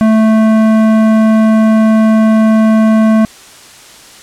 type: tone with tanh clipping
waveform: sine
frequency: 219.6 Hz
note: A3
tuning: 3 cents flat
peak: -7 dBFS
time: 0.01-3.25 s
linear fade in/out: 0 ms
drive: 15 dB
effects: white hiss -36 dBFS RMS until 4.22 s + low-pass 9000 Hz 12 dB/octave